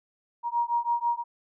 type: beating tone pair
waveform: sine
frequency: 943 / 949.1 Hz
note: A#5 / A#5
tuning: +20 / +31 cents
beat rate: 6.1 Hz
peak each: -27 dBFS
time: 0.43-1.24 s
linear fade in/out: 50 ms
effects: none